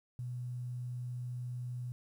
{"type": "tone with quantisation", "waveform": "sine", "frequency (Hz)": 123.4, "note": "B2", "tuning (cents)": -1, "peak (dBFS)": -37, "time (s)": [0.19, 1.92], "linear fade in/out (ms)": 0, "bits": 11, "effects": []}